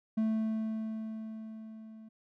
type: tone with level ramp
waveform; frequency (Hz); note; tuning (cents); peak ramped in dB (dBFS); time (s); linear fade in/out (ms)
triangle; 220; A3; 0; -24 to -46; 0.17-2.09; 10
effects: none